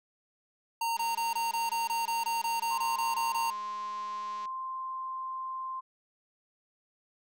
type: tone bursts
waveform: square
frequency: 922 Hz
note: A#5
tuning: 19 cents flat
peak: -29 dBFS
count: 15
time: 0.81-3.504 s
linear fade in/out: 5 ms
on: 160 ms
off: 21 ms
type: click train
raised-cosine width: 0.2 ms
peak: -34 dBFS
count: 726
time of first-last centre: 0.97-4.456 s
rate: 208 Hz
type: tone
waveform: sine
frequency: 1046.5 Hz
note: C6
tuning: in tune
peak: -34 dBFS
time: 2.7-5.81 s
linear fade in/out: 20 ms
effects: none